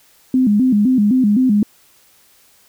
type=tone with vibrato; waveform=sine; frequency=230.9 Hz; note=A#3; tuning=16 cents flat; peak=-10 dBFS; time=0.34-1.63 s; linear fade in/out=2 ms; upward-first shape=square; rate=3.9 Hz; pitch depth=190 cents each way; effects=white hiss -52 dBFS RMS until 2.68 s